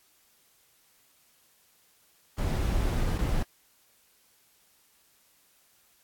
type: noise with dropouts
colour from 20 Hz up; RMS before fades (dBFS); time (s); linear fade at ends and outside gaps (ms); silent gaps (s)
brown; -27; 2.38-3.43; 5; 3.181-3.187
effects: white hiss -64 dBFS RMS until 6.03 s + AAC 64 kbps